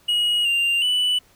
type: tone with pitch steps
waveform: triangle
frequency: 2897 / 2787 / 2973 Hz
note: F#7 / F7 / F#7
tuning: -37 / -4 / +8 cents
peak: -16 dBFS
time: 0.08-1.19 s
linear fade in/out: 10 ms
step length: 370 ms
effects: pink hiss -56 dBFS RMS until 1.35 s